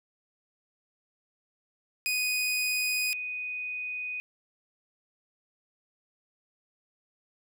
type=tone pair in turn; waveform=sawtooth / sine; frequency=2489 / 2489 Hz; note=D#7 / D#7; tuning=0 / 0 cents; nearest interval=unison; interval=0 cents; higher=neither; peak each=-23 / -32 dBFS; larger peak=first; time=2.06-3.13 / 3.13-4.2 s; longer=neither; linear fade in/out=0 ms; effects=none